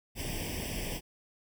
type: noise with comb filter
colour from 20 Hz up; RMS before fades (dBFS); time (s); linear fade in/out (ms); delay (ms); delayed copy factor
pink; -36; 0.15-1.01; 50; 0.37; +1
effects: none